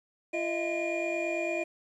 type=tone cluster; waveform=triangle; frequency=341.5 / 625 / 674 / 2422 Hz; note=F4 / D#5 / E5 / D#7; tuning=-39 / +8 / +38 / -47 cents; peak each=-32 / -31 / -35 / -33 dBFS; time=0.33-1.64 s; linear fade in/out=10 ms; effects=resampled to 24000 Hz + 10-bit